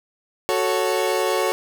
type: chord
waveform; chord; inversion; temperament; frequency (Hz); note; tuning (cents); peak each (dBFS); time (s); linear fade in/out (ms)
30% pulse; F# minor; none; equal; 370 / 440 / 554.4; F#4 / A4 / C#5; 0 / 0 / 0; -21; 0.49-1.52; 0
effects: none